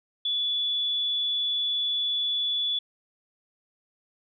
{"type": "tone", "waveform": "sine", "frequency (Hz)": 3437, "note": "A7", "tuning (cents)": -41, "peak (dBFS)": -24, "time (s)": [0.25, 2.79], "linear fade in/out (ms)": 5, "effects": []}